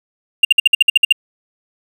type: tone bursts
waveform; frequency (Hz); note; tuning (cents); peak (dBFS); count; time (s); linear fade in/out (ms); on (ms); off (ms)
triangle; 2794; F7; 0; -3; 10; 0.43-1.125; 5; 20; 55
effects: none